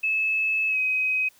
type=tone with pitch glide; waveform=sine; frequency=2600 to 2526 Hz; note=E7 to D#7; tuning=-24 to +26 cents; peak=-21 dBFS; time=0.03-1.29 s; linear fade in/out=10 ms; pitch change=-50 cents; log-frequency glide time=0.68-0.78 s; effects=white hiss -58 dBFS RMS until 1.39 s